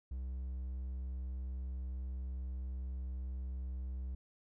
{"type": "tone with hard clipping", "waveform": "triangle", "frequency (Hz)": 64.4, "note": "C2", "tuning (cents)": -27, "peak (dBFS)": -39, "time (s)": [0.11, 4.15], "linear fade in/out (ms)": 5, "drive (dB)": 6, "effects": []}